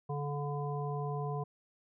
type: harmonic tone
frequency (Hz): 144.4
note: D3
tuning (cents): -29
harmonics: 1 / 3 / 5 / 7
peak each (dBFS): -35 / -40 / -42 / -43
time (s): 0.09-1.44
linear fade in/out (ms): 10
effects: none